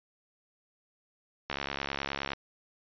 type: click train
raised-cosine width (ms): 0.3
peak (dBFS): -16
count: 59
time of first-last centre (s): 1.5-2.333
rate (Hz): 69.6
effects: resampled to 11025 Hz